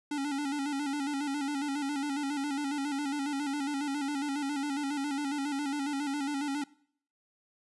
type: tone with vibrato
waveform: square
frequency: 283.9 Hz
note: C#4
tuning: 41 cents sharp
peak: -31 dBFS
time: 0.11-6.64 s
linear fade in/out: 5 ms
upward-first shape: square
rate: 7.3 Hz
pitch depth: 60 cents each way
effects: noise-tail reverb RT60 0.6 s tail -22 dB re dry + resampled to 24000 Hz